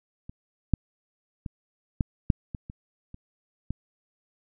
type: clicks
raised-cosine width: 5 ms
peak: -27 / -8 / -21 / -11 / -6 / -21 / -26 / -29 / -17 dBFS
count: 9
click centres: 0.295 / 0.737 / 1.462 / 2.008 / 2.302 / 2.548 / 2.699 / 3.144 / 3.706 s
effects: none